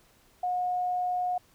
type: tone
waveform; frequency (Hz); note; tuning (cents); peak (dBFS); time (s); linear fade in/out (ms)
sine; 723; F#5; -40; -26; 0.43-1.38; 5
effects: pink hiss -62 dBFS RMS until 1.54 s